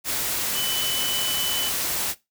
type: tone in noise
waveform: sine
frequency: 3000 Hz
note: F#7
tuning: 23 cents sharp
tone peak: -26 dBFS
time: 0.53-1.72 s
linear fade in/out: 50 ms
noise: white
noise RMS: -26 dBFS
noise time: 0.04-2.15 s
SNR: -3 dB
effects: noise-tail reverb RT60 0.2 s tail -18 dB re dry